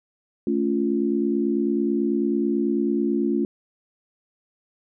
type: chord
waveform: sine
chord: A augmented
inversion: none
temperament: equal with one note detuned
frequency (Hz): 220 / 280.1 / 349.2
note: A3 / C#4 / E#4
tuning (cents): 0 / +18 / 0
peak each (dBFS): -24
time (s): 0.47-3.45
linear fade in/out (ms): 2
effects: none